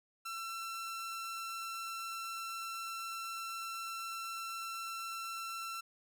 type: tone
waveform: sawtooth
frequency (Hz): 1346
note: E6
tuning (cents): +36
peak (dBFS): -36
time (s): 0.25-5.81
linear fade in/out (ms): 10
effects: none